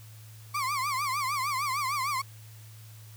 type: tone with vibrato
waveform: 35% pulse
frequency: 1108.7 Hz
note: C#6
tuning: in tune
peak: -26 dBFS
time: 0.54-2.22 s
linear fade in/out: 10 ms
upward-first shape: triangle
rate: 6.6 Hz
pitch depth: 170 cents each way
effects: added 109 Hz sine -46 dBFS peak until 3.16 s + white hiss -55 dBFS RMS until 3.16 s